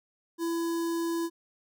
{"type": "tone with notch filter", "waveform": "square", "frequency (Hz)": 334.7, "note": "E4", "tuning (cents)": 26, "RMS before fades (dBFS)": -30, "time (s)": [0.38, 1.3], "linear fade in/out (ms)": 50, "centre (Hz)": 2400, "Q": 0.96, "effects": []}